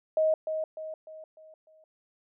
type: tone with echo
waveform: sine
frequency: 629 Hz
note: D#5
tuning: 19 cents sharp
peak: -21 dBFS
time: 0.17-0.34 s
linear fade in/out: 2 ms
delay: 300 ms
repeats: 5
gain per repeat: -7 dB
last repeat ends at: 1.84 s
effects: none